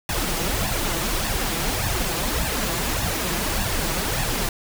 pink noise with flanger, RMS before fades -24 dBFS, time 0.09-4.49 s, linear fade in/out 2 ms, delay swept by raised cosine 1.1 to 6.1 ms, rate 1.7 Hz, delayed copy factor +0.7, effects none

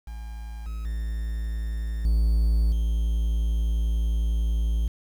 triangle tone with level steps, 55.6 Hz, A1, 19 cents sharp, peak -31 / -27 / -24 / -16 / -19 dBFS, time 0.07-4.88 s, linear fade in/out 5 ms, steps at 0.66 / 0.85 / 2.05 / 2.72 s, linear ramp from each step 2 ms, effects 8-bit

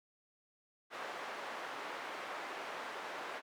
white band-pass noise, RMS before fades -44 dBFS, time 0.9-3.42 s, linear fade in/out 50 ms, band 430 to 1500 Hz, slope 12 dB/octave, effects none

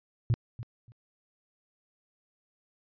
sine tone with echo, 116.54 Hz, A#2, in tune, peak -20 dBFS, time 0.3-0.34 s, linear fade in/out 0 ms, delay 290 ms, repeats 2, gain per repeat -15 dB, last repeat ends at 0.92 s, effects tanh soft clip ceiling -18 dBFS + resampled to 11025 Hz

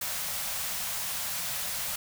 white band-stop noise, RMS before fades -33 dBFS, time 0.01-1.96 s, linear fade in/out 5 ms, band 220 to 510 Hz, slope 48 dB/octave, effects none

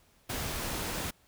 pink noise, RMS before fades -35 dBFS, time 0.29-1.11 s, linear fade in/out 10 ms, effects pink hiss -65 dBFS RMS until 1.27 s

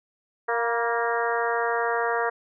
harmonic tone with a mistuned harmonic, 233.1 Hz, A#3, in tune, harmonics 2 / 3 / 4 / 5 / 6 / 7 / 8, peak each -27 / -29 / -30 / -31 / -32 / -32 / -33 dBFS, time 0.48-2.3 s, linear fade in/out 10 ms, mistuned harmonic 4, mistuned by +31 cents, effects none

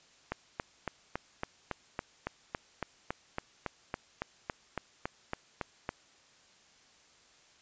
click train, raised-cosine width 0.5 ms, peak -18 dBFS, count 21, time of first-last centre 0.32-5.891 s, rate 3.59 Hz, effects white hiss -62 dBFS RMS until 7.61 s + resampled to 16000 Hz

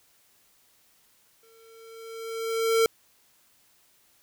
square tone with exponential growth, 452.3 Hz, A4, 48 cents sharp, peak -18 dBFS, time 1.43-2.86 s, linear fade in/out 1 ms, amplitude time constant 310 ms, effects white hiss -63 dBFS RMS until 4.22 s

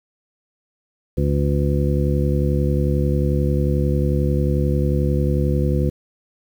harmonic tone, 71.2 Hz, C#2, 47 cents sharp, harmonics 1 / 2 / 3 / 4 / 5 / 7, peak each -20 / -20 / -25 / -29 / -26 / -27 dBFS, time 1.17-5.9 s, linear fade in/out 10 ms, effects 8-bit

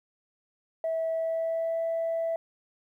sine tone with pitch glide, 651 to 660.1 Hz, E5 to E5, -22 to +2 cents, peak -25 dBFS, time 0.84-2.36 s, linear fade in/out 2 ms, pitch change +24 cents, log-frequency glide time 1.1-1.81 s, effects tanh soft clip ceiling -23 dBFS + 11-bit

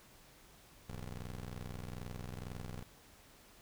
20% pulse ring-modulated tone, 61.74 Hz, B1, in tune, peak -35 dBFS, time 0.88-2.84 s, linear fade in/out 20 ms, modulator 42 Hz, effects pink hiss -61 dBFS RMS until 3.61 s

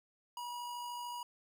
square tone with amplitude modulation, 966 Hz, B5, 39 cents flat, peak -40 dBFS, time 0.37-1.23 s, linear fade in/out 2 ms, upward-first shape sine, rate 53.4 Hz, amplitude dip 25%, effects none

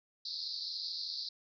pink band-pass noise, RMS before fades -40 dBFS, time 0.25-1.29 s, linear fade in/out 5 ms, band 4000 to 5000 Hz, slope 96 dB/octave, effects none

